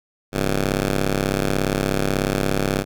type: ring-modulated tone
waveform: 10% pulse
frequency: 98 Hz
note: G2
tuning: in tune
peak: -8 dBFS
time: 0.32-2.85 s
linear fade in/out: 50 ms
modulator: 67.3 Hz
effects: none